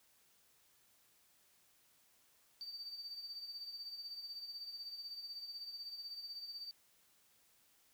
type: tone with tremolo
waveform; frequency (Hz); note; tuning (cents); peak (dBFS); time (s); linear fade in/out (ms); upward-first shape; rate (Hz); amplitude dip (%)
triangle; 4619; D8; -30; -40; 2.61-6.71; 0; sine; 16; 65
effects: tanh soft clip ceiling -40 dBFS + white hiss -71 dBFS RMS until 7.93 s